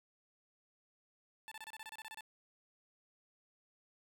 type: tone bursts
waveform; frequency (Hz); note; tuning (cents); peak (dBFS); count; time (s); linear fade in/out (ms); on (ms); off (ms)
15% pulse; 880; A5; 0; -40; 12; 1.48-2.208; 0; 35; 28
effects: none